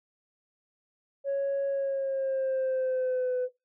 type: tone with pitch glide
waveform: sine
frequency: 554 to 502.2 Hz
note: C#5 to B4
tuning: -1 to +29 cents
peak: -24 dBFS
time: 1.24-3.49 s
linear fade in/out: 50 ms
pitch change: -170 cents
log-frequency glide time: 1.67-3.37 s
effects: noise-tail reverb RT60 0.2 s tail -17 dB re dry + tanh soft clip ceiling -24 dBFS